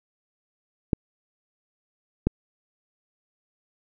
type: clicks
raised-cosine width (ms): 3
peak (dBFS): -7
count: 2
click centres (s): 0.932 / 2.27
effects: none